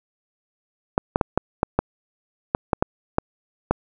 clicks, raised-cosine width 1 ms, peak -3 dBFS, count 11, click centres 0.979 / 1.159 / 1.212 / 1.376 / 1.631 / 1.79 / 2.549 / 2.732 / 2.825 / 3.184 / 3.71 s, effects none

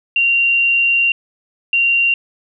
sine tone pair in turn, 2764 / 2764 Hz, F7 / F7, -19 / -19 cents, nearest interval unison, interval 0 cents, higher neither, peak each -11 dBFS, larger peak neither, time 0.16-1.12 / 1.73-2.14 s, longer first, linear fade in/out 2 ms, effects none

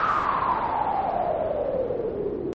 white noise with low-pass filter sweep, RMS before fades -25 dBFS, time 0-2.53 s, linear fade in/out 0 ms, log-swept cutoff 1300 to 360 Hz, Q 8.6, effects MP3 32 kbps

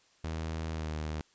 sawtooth tone with pitch glide, 80.2 to 77.11 Hz, E2 to D#2, -47 to -15 cents, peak -30 dBFS, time 0.24-1.21 s, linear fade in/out 0 ms, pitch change -68 cents, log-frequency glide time 0.72-0.95 s, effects white hiss -66 dBFS RMS until 1.34 s + resampled to 16000 Hz

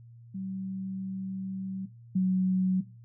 sine tone pair in turn, 190.5 / 186.26 Hz, G3 / F#3, -49 / +12 cents, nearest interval unison, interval 39 cents, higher first, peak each -33 / -22 dBFS, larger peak second, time 0.34-1.86 / 2.15-2.81 s, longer first, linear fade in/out 10 ms, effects noise-tail reverb RT60 0.3 s tail -18 dB re dry + added 117 Hz sine -48 dBFS peak until 3.04 s

